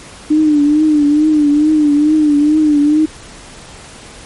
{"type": "tone with vibrato", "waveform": "sine", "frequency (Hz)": 300, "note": "D4", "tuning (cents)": 37, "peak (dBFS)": -7, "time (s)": [0.3, 3.06], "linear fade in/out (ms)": 10, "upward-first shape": "triangle", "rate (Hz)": 2.3, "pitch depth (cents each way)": 76, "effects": ["pink hiss -35 dBFS RMS until 4.25 s", "MP3 48 kbps"]}